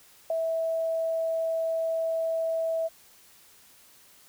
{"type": "tone with ADSR envelope", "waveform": "sine", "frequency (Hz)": 653, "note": "E5", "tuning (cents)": -17, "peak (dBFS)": -21, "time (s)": [0.3, 2.89], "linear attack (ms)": 4, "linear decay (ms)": 4, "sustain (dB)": -4, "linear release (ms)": 29, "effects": ["white hiss -56 dBFS RMS until 4.28 s"]}